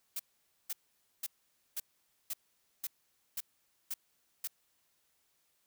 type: noise bursts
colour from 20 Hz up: blue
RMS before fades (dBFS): -37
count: 9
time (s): 0.16-4.475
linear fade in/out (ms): 5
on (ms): 35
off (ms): 500
effects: white hiss -75 dBFS RMS until 5.66 s